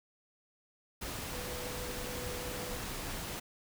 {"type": "tone in noise", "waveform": "sine", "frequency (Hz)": 494.8, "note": "B4", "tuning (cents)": 3, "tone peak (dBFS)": -44, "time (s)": [1.33, 2.77], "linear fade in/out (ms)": 10, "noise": "pink", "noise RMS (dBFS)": -40, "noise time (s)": [1.01, 3.4], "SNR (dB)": -7, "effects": []}